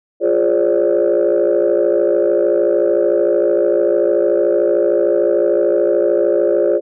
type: chord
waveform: sine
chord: D half-diminished seventh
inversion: first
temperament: equal with one note detuned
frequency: 349.2 / 415.3 / 533.9 / 587.3 Hz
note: F4 / Ab4 / C5 / D5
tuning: 0 / 0 / +35 / 0 cents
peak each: -16 dBFS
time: 0.2-6.81 s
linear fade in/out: 50 ms
effects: tanh soft clip ceiling -5 dBFS